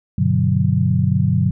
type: chord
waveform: sine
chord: G major seventh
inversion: none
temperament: equal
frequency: 98 / 123.47 / 146.83 / 185 Hz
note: G2 / B2 / D3 / F#3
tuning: 0 / 0 / 0 / 0 cents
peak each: -19 dBFS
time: 0.18-1.51 s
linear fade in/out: 5 ms
effects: none